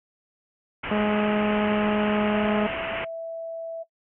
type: low-pass noise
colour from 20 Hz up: white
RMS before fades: -32 dBFS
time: 0.83-3.05 s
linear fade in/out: 10 ms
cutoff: 3000 Hz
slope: 96 dB/octave
type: harmonic tone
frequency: 210 Hz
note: G#3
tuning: 19 cents sharp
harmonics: 1 / 2 / 3 / 4 / 5 / 6 / 7 / 8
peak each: -23 / -28 / -28 / -33 / -40 / -36 / -42 / -43 dBFS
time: 0.91-2.67 s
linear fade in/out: 5 ms
type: tone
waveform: sine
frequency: 659.3 Hz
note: E5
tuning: in tune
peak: -30 dBFS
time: 2.33-3.84 s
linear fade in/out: 20 ms
effects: noise-tail reverb RT60 0.1 s tail -20 dB re dry